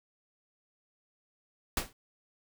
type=noise with exponential decay; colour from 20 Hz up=pink; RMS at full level=-26 dBFS; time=1.77-1.93 s; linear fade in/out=2 ms; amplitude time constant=33 ms; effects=none